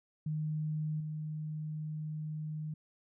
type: tone with level steps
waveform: sine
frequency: 154 Hz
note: D#3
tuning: 17 cents flat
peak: -32 / -36 dBFS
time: 0.26-2.74 s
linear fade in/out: 5 ms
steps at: 1 s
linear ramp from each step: 5 ms
effects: none